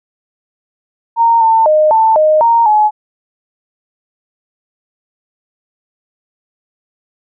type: tone with pitch steps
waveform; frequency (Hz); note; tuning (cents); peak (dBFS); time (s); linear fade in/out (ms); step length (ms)
sine; 924 / 897 / 615 / 888 / 618 / 928 / 849; A#5 / A5 / D#5 / A5 / D#5 / A#5 / G#5; -16 / +33 / -20 / +16 / -12 / -8 / +38; -6; 1.16-2.91; 50; 250
effects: none